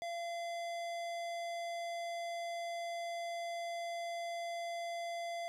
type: tone with hard clipping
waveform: sine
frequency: 684 Hz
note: F5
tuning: 36 cents flat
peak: -40 dBFS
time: 0.02-5.48 s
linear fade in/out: 0 ms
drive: 17 dB
effects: none